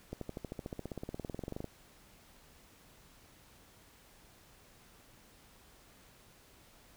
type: accelerating click train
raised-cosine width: 2 ms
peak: -26 dBFS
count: 27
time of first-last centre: 0.13-1.643 s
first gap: 83 ms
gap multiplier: 0.97
effects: pink hiss -61 dBFS RMS until 6.96 s